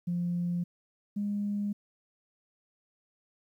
sine tone pair in turn, 174.61 / 204.5 Hz, F3 / G#3, 0 / -26 cents, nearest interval minor third, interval 274 cents, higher second, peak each -27 / -28 dBFS, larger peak first, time 0.07-0.64 / 1.16-1.73 s, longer neither, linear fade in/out 10 ms, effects tanh soft clip ceiling -23 dBFS + 11-bit

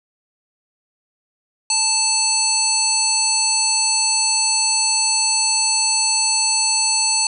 harmonic tone with a mistuned harmonic, 880 Hz, A5, in tune, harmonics 1 / 3 / 5 / 7 / 9 / 10, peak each -26 / -26 / -20 / -24 / -20 / -24 dBFS, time 1.7-7.27 s, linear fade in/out 2 ms, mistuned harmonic 9, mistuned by -15 cents, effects none

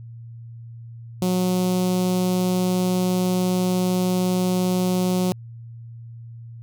sawtooth tone with notch filter, 182.6 Hz, F#3, 23 cents flat, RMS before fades -21 dBFS, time 1.22-5.32 s, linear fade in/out 0 ms, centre 1700 Hz, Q 0.55, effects added 116 Hz sine -36 dBFS peak until 6.62 s

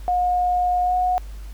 sine tone with pitch glide, 719 to 728.6 Hz, F#5 to F#5, -50 to -27 cents, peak -17 dBFS, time 0.08-1.18 s, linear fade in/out 0 ms, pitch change +23 cents, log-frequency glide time 0.83-0.94 s, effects added 50 Hz sine -32 dBFS peak until 1.53 s + pink hiss -50 dBFS RMS until 1.53 s

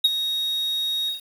triangle tone with ADSR envelope, 3760 Hz, A#7, 14 cents sharp, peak -10 dBFS, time 0.04-1.21 s, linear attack 8 ms, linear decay 31 ms, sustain -11 dB, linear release 130 ms, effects 7-bit

